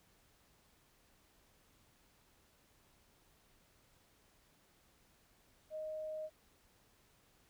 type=tone; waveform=sine; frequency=622.3 Hz; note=D#5; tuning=in tune; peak=-40 dBFS; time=5.7-6.3 s; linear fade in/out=50 ms; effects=pink hiss -70 dBFS RMS until 7.49 s